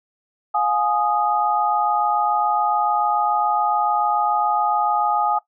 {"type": "tone cluster", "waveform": "sine", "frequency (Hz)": [709, 836, 1241], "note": ["F5", "G#5", "D#6"], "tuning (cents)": [26, 11, -5], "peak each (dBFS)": [-25, -19, -22], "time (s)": [0.54, 5.39], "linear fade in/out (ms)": 10, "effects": ["noise-tail reverb RT60 0.1 s tail -17 dB re dry"]}